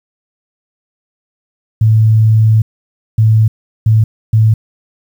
sine tone bursts at uneven times, 109.9 Hz, A2, 2 cents flat, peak -5 dBFS, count 4, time 1.81-2.62 / 3.18-3.48 / 3.86-4.04 / 4.33-4.54 s, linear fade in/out 5 ms, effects 7-bit

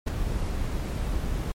brown noise with ADSR envelope, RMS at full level -21 dBFS, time 0.06-1.52 s, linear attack 20 ms, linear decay 8 ms, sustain -7 dB, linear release 6 ms, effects MP3 64 kbps

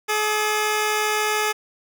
10% pulse tone pair together, 425.7 / 1204.1 Hz, G#4 / D6, +43 / +43 cents, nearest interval octave + tritone, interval 1800 cents, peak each -12 / -22 dBFS, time 0.08-1.53 s, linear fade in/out 20 ms, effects none

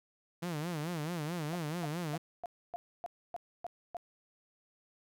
sawtooth tone with vibrato, 162.1 Hz, E3, 29 cents flat, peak -31 dBFS, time 0.42-2.18 s, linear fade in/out 10 ms, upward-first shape sine, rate 4.6 Hz, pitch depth 170 cents each way
sine tone bursts, 698.5 Hz, F5, in tune, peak -36 dBFS, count 9, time 1.53-3.968 s, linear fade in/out 0 ms, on 22 ms, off 280 ms
effects none

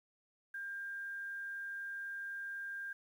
sine tone with quantisation, 1598 Hz, G6, 33 cents sharp, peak -40 dBFS, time 0.54-2.93 s, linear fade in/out 5 ms, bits 11, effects none

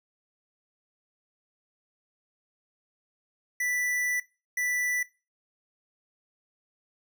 square tone bursts at uneven times, 1975.5 Hz, B6, in tune, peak -27 dBFS, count 2, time 3.6-4.2 / 4.57-5.03 s, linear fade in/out 5 ms, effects noise-tail reverb RT60 0.3 s tail -20 dB re dry

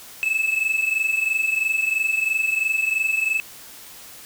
triangle tone pair together, 2589 / 2612 Hz, E7 / E7, -32 / -17 cents, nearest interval unison, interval 15 cents, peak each -23 / -19 dBFS, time 0.23-3.4 s, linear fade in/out 0 ms, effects white hiss -42 dBFS RMS until 4.25 s

